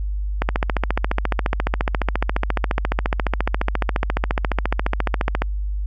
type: click train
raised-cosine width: 0.5 ms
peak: -4 dBFS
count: 73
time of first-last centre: 0.42-5.42 s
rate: 14.4 Hz
effects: added 50 Hz sine -21 dBFS peak until 5.86 s